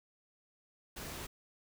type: noise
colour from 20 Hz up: pink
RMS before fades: -44 dBFS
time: 0.96-1.27 s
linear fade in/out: 10 ms
effects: none